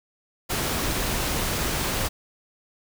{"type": "noise", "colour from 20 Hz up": "pink", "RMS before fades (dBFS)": -26, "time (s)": [0.49, 2.09], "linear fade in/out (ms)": 20, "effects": []}